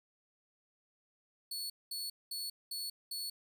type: tone bursts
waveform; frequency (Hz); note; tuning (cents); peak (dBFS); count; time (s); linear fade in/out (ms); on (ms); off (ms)
sawtooth; 4412; C#8; -9; -35; 5; 1.51-3.3; 5; 190; 210
effects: none